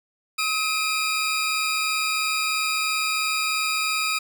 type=tone pair together; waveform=20% pulse; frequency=1274 / 2405 Hz; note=D#6 / D7; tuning=+41 / +41 cents; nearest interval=major seventh; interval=1100 cents; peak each=-20 dBFS; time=0.38-4.19 s; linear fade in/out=10 ms; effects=none